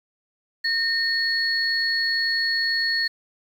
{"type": "tone pair together", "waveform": "sine", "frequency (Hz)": [1831, 4358], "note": ["A#6", "C#8"], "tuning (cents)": [-32, -30], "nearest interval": "octave + minor third", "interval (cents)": 1502, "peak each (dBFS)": -23, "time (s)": [0.64, 3.08], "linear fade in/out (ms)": 10, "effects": ["8-bit"]}